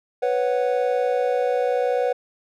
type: chord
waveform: triangle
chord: B suspended second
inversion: none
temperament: equal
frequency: 493.9 / 554.4 / 740 Hz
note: B4 / C#5 / F#5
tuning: 0 / 0 / 0 cents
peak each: -19 / -23 / -24 dBFS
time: 0.22-2.13 s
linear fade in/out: 10 ms
effects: none